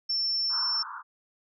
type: tone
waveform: sine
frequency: 5390 Hz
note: E8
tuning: 38 cents sharp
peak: -25 dBFS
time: 0.09-0.83 s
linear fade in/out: 10 ms
type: band-pass noise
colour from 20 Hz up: pink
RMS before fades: -39 dBFS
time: 0.49-1.03 s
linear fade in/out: 50 ms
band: 930 to 1500 Hz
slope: 96 dB/octave
effects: none